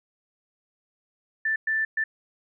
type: tone bursts at uneven times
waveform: sine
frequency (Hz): 1767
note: A6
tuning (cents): +7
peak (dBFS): -22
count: 3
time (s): 1.45-1.56 / 1.67-1.85 / 1.97-2.04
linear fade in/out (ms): 5
effects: none